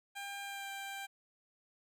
15% pulse tone with pitch glide, 799 to 788.5 Hz, G5 to G5, +33 to +10 cents, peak -35 dBFS, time 0.15-1.07 s, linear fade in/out 20 ms, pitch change -23 cents, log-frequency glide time 0.43-0.7 s, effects none

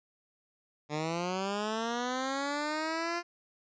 10% pulse linear sweep, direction up, 146.83 to 349.2 Hz, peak -23 dBFS, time 0.89-3.23 s, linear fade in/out 50 ms, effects resampled to 16000 Hz

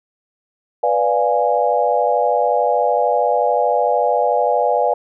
sine chord, B diminished seventh, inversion none, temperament equal, 493.9 / 587.3 / 698.5 / 830.6 Hz, B4 / D5 / F5 / Ab5, 0 / 0 / 0 / 0 cents, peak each -19 dBFS, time 0.83-4.94 s, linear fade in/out 5 ms, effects none

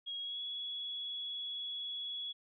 sine tone with pitch glide, 3294 to 3369 Hz, G#7 to G#7, -15 to +24 cents, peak -38 dBFS, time 0.06-2.33 s, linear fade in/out 20 ms, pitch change +39 cents, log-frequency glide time 0.2-0.41 s, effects none

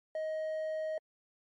sine tone with hard clipping, 628 Hz, D#5, 16 cents sharp, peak -34 dBFS, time 0.15-0.98 s, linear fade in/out 2 ms, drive 3 dB, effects MP3 48 kbps

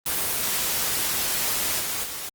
white noise with level steps, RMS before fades -25 / -28 / -33 dBFS, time 0.06-2.29 s, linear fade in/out 2 ms, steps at 1.79 / 2.03 s, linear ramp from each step 20 ms, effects Opus 24 kbps

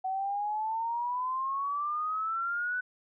sine exponential sweep, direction up, 749 to 1502 Hz, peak -29 dBFS, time 0.04-2.81 s, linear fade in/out 10 ms, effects none

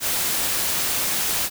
white noise, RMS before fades -23 dBFS, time 0-1.5 s, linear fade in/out 50 ms, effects none

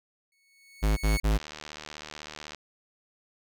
sawtooth tone with exponential growth, 2211 Hz, C#7, 5 cents flat, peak -27 dBFS, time 0.32-1.2 s, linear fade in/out 2 ms, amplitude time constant 190 ms
square tone bursts, 52.9 Hz, G#1, 33 cents sharp, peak -22 dBFS, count 3, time 0.82-1.384 s, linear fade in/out 20 ms, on 150 ms, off 57 ms
click train, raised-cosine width 0.2 ms, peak -22 dBFS, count 95, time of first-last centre 1.31-2.547 s, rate 76 Hz
effects none

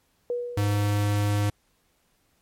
sine tone with exponential decay, 484.7 Hz, B4, 32 cents flat, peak -23 dBFS, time 0.3-1.22 s, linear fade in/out 1 ms, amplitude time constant 200 ms
square tone, 103 Hz, G#2, 14 cents flat, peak -22 dBFS, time 0.57-1.5 s, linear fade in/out 5 ms
effects pink hiss -68 dBFS RMS until 2.41 s + MP3 64 kbps

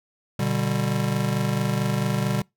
square chord, G major, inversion first, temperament just, 122.5 / 147 / 196 Hz, B2 / D3 / G3, -14 / +2 / 0 cents, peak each -27 dBFS, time 0.39-2.42 s, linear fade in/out 5 ms, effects noise-tail reverb RT60 0.2 s tail -26 dB re dry

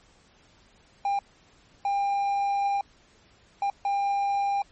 triangle tone bursts at uneven times, 800 Hz, G5, 35 cents sharp, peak -21 dBFS, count 4, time 1.05-1.19 / 1.85-2.81 / 3.62-3.7 / 3.85-4.62 s, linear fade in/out 2 ms, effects pink hiss -59 dBFS RMS until 4.71 s + MP3 32 kbps

